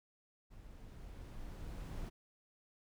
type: noise with level ramp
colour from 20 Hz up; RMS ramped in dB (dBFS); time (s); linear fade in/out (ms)
brown; -55 to -42; 0.5-2.1; 20
effects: none